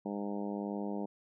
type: harmonic tone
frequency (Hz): 101.7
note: G#2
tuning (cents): -36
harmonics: 2 / 3 / 4 / 5 / 6 / 7 / 8 / 9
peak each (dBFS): -37 / -41 / -43 / -45 / -47 / -48 / -49 / -50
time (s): 0.05-1.06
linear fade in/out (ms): 10
effects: none